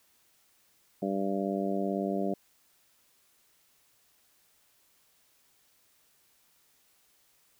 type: harmonic tone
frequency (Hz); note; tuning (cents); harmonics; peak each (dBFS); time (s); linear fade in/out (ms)
98; G2; 0; 2 / 3 / 4 / 5 / 6 / 7; -32 / -35 / -35 / -40 / -36 / -37; 1.02-2.34; 5
effects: white hiss -67 dBFS RMS until 7.59 s